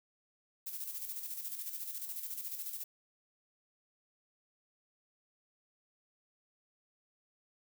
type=noise with tremolo; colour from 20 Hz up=violet; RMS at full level=-40 dBFS; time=0.66-2.84 s; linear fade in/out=10 ms; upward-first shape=square; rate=14 Hz; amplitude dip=50%; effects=none